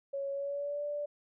sine tone with pitch glide, 554.4 to 585 Hz, C#5 to D5, 0 to -7 cents, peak -33 dBFS, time 0.13-1.06 s, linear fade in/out 10 ms, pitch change +93 cents, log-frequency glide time 0.31-0.84 s, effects none

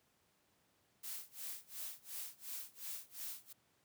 blue noise with tremolo, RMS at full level -44 dBFS, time 1.03-3.53 s, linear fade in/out 10 ms, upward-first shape sine, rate 2.8 Hz, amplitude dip 95%, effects pink hiss -75 dBFS RMS until 3.84 s + high-pass 100 Hz 12 dB/octave

